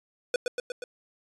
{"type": "tone with echo", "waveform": "square", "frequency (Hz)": 493.9, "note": "B4", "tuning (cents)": 0, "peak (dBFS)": -23, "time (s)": [0.34, 0.36], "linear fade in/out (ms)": 2, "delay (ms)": 120, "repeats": 4, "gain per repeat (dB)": -3, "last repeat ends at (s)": 0.84, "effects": ["resampled to 22050 Hz"]}